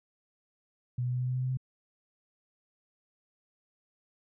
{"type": "tone with pitch steps", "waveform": "sine", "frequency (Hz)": [123.47, 124.33, 125.19, 126.06, 126.94, 127.82, 128.71, 129.61], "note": ["B2", "B2", "B2", "B2", "B2", "C3", "C3", "C3"], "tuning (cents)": [0, 12, 24, 36, 48, -40, -28, -16], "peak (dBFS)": -28, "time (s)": [0.98, 1.572], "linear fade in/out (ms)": 5, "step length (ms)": 74, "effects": []}